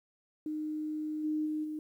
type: tone with level steps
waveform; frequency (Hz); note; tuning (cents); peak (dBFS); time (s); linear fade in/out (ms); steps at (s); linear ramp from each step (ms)
sine; 307; D#4; -23; -33 / -29 / -31 / -35; 0.46-1.79; 2; 1.23 / 1.45 / 1.63; 20
effects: 11-bit

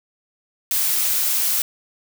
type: noise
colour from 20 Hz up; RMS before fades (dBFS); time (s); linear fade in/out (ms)
blue; -20; 0.71-1.62; 2
effects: none

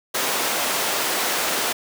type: high-pass noise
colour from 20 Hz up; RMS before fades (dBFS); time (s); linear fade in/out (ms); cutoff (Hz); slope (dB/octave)
pink; -23; 0.14-1.73; 10; 440; 12
effects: none

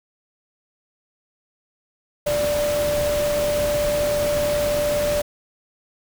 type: tone in noise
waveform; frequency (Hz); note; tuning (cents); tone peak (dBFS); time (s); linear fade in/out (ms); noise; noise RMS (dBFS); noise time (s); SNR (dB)
sine; 588; D5; +2; -19; 2.26-5.22; 10; pink; -28; 2.26-5.22; +6
effects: none

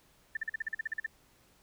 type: tone bursts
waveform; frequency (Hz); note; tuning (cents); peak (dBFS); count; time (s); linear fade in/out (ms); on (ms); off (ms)
sine; 1778; A6; +18; -30; 12; 0.35-1.063; 5; 20; 43
effects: pink hiss -65 dBFS RMS until 1.62 s

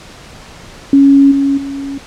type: tone with level steps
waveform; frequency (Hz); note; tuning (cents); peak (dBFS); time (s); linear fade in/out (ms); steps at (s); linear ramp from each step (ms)
sine; 277.2; C#4; 0; -3 / -9 / -19; 0.93-1.98; 2; 1.31 / 1.57; 10
effects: pink hiss -35 dBFS RMS until 2.06 s + low-pass 7000 Hz 12 dB/octave

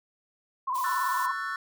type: tone with vibrato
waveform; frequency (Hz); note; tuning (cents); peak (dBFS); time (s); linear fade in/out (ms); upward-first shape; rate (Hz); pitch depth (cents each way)
sine; 1034; C6; -21; -26; 0.67-1.32; 10; square; 18; 64
type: high-pass noise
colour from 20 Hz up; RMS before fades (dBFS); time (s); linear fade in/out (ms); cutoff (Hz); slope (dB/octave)
white; -41; 0.74-1.27; 20; 3400; 12
type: chord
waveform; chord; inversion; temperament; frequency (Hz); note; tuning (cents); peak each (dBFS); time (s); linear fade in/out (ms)
triangle; F# minor seventh; second; just; 1110 / 1332 / 1480 / 1776; C#6 / E6 / F#6 / A6; +2 / +18 / 0 / +16; -34; 0.84-1.56; 2
effects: none

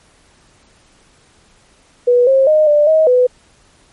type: tone with pitch steps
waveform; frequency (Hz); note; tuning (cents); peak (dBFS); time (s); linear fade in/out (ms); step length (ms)
sine; 488.6 / 535 / 616 / 592 / 632 / 499.3; B4 / C5 / D#5 / D5 / D#5 / B4; -19 / +38 / -17 / +14 / +27 / +19; -7; 2.07-3.27; 10; 200
effects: pink hiss -51 dBFS RMS until 3.92 s + MP3 48 kbps

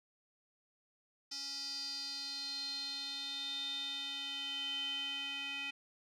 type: tone with band-pass filter sweep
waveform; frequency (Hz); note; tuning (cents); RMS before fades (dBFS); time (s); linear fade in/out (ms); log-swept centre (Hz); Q
square; 278.8; C#4; +10; -41; 1.31-5.71; 10; 5100 to 2700; 9.3
effects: none

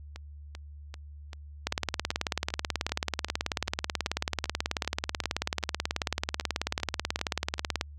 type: two click trains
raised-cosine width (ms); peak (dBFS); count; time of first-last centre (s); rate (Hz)
0.2; -24 / -10; 20 / 114; 0.16-7.582 / 1.67-7.811; 2.56 / 18.4
effects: added 73 Hz sine -43 dBFS peak until 7.98 s

